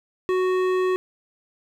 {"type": "tone with hard clipping", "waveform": "sine", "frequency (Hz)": 370, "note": "F#4", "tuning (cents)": 0, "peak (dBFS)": -21, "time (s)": [0.29, 0.96], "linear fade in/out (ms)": 0, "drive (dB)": 13, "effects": []}